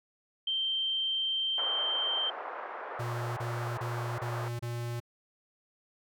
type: tone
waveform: sine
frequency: 3136 Hz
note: G7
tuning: in tune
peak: -28 dBFS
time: 0.47-2.3 s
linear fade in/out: 5 ms
type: band-pass noise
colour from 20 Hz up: white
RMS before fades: -40 dBFS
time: 1.58-4.48 s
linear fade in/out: 0 ms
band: 460 to 1400 Hz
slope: 24 dB/octave
type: tone bursts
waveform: square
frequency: 119 Hz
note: A#2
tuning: 36 cents sharp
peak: -34 dBFS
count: 5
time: 2.99-5.002 s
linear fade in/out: 10 ms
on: 380 ms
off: 28 ms
effects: none